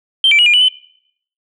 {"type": "tone with pitch steps", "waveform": "sine", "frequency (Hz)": [3136, 2331, 2907, 2415, 2964, 3033], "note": ["G7", "D7", "F#7", "D7", "F#7", "F#7"], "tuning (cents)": [0, -14, -31, 48, 2, 42], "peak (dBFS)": -6, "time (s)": [0.24, 0.684], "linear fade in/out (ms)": 2, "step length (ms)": 74, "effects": ["noise-tail reverb RT60 0.7 s tail -23 dB re dry", "tanh soft clip ceiling -3 dBFS"]}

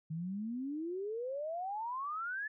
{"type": "exponential sweep", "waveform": "sine", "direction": "up", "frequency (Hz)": [153.9, 1760], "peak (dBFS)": -36, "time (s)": [0.1, 2.48], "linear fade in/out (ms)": 10, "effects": []}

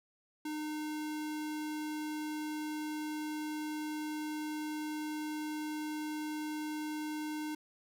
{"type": "tone", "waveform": "square", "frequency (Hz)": 305, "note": "D#4", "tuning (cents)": -34, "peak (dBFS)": -37, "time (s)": [0.45, 7.55], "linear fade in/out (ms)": 5, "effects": []}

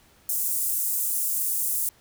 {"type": "high-pass noise", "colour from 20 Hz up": "pink", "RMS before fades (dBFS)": -26, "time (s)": [0.29, 1.89], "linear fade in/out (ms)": 2, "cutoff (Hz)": 8800, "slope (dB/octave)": 24, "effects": ["pink hiss -58 dBFS RMS until 2 s"]}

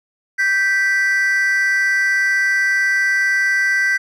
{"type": "tone pair together", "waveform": "triangle", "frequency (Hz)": [1561.9, 1970], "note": ["G6", "B6"], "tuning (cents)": [-7, -5], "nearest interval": "major third", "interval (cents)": 402, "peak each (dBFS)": -14, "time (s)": [0.38, 3.98], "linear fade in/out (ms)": 20, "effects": ["tanh soft clip ceiling -8 dBFS"]}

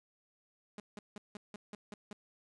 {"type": "tone bursts", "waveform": "sawtooth", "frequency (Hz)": 207.7, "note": "G#3", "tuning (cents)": 0, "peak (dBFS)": -40, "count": 8, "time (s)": [0.78, 2.13], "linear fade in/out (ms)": 2, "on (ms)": 20, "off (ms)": 170, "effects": ["resampled to 22050 Hz", "11-bit"]}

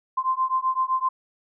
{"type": "beating tone pair", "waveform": "sine", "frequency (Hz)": [1038, 1045.8], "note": ["C6", "C6"], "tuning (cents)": [-14, -1], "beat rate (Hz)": 7.8, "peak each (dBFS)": -24, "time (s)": [0.17, 1.09], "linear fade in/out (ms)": 10, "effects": []}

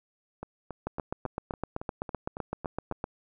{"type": "two click trains", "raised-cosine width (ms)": 1, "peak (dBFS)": [-23, -17], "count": [10, 18], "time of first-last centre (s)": [[0.43, 2.923], [0.87, 3.041]], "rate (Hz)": [3.61, 7.83], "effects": []}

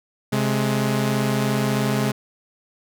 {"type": "tone pair together", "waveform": "sawtooth", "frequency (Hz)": [132.7, 210.6], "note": ["C3", "G#3"], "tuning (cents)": [25, 24], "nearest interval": "minor sixth", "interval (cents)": 799, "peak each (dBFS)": -18, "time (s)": [0.32, 2.12], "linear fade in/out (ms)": 10, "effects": []}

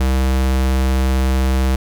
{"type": "tone", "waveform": "square", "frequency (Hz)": 65.41, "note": "C2", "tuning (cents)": 0, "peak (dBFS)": -14, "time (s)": [0, 1.76], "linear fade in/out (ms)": 5, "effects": []}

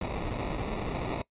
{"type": "noise with sample-and-hold", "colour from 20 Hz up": "pink", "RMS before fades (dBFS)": -33, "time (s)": [0.01, 1.22], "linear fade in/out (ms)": 5, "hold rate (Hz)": 1575, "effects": ["noise-tail reverb RT60 0.1 s tail -21 dB re dry", "resampled to 8000 Hz"]}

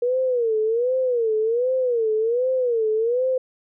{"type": "tone with vibrato", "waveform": "sine", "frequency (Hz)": 474.1, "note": "A#4", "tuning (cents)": 29, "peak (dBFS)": -18, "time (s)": [0.02, 3.38], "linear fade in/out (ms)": 5, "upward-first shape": "sine", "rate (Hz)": 1.3, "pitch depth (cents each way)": 160, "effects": []}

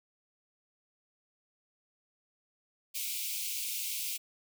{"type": "high-pass noise", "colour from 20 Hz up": "white", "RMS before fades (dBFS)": -36, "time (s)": [2.94, 4.18], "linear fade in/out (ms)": 20, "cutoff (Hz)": 2200, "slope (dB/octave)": 96, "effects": []}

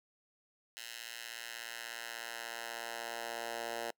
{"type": "tone with high-pass filter sweep", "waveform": "10% pulse", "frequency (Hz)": 116.54, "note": "A#2", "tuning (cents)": 0, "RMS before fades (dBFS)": -43, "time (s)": [0.77, 3.91], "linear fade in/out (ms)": 0, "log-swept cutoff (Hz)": [2600, 570], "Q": 0.98, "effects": ["noise-tail reverb RT60 0.1 s tail -26 dB re dry"]}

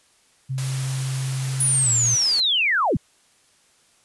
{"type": "tone with pitch glide", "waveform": "sine", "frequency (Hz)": [132.3, 117.87], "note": ["C3", "A#2"], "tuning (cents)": [20, 20], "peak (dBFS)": -23, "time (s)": [0.49, 2.16], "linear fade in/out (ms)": 20, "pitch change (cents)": -200, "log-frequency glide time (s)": [1.84, 1.89]}
{"type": "noise", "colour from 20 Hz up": "white", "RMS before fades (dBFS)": -33, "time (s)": [0.58, 2.4], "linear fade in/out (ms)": 0}
{"type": "linear sweep", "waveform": "sine", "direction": "down", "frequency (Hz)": [9956, 73.42], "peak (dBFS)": -17, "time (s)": [1.6, 2.97], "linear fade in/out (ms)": 5}
{"effects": ["white hiss -59 dBFS RMS until 4.04 s", "resampled to 24000 Hz"]}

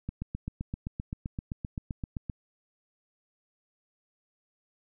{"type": "click train", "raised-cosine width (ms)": 5, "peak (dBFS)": -21, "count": 18, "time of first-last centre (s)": [0.09, 2.298], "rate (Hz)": 7.7, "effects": []}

